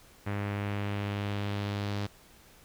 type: tone with low-pass filter sweep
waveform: sawtooth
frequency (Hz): 101.7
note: G#2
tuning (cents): -36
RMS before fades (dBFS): -33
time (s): 0.26-2.07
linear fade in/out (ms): 10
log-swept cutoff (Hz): 2100 to 4500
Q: 1.7
effects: pink hiss -57 dBFS RMS until 2.64 s